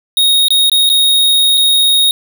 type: tone with dropouts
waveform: square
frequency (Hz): 3743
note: A#7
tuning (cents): +6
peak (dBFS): -8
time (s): 0.17-2.11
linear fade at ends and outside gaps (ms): 1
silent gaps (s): 0.483-0.505 / 0.697-0.717 / 0.892-0.899 / 1.573-1.576
effects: none